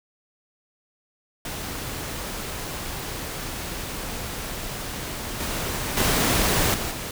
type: noise with level steps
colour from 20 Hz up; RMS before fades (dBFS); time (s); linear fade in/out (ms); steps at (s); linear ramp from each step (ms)
pink; -32 / -28 / -21 / -28 / -32; 1.45-7.11; 2; 5.4 / 5.97 / 6.74 / 6.91; 2
effects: none